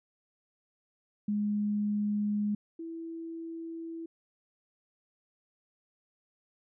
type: tone pair in turn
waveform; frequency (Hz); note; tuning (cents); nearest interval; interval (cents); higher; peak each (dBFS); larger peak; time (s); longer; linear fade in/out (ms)
sine; 207.7 / 329.7; G#3 / E4; 0 / 0; minor sixth; 800; second; -27 / -37; first; 1.28-2.55 / 2.79-4.06; neither; 5
effects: none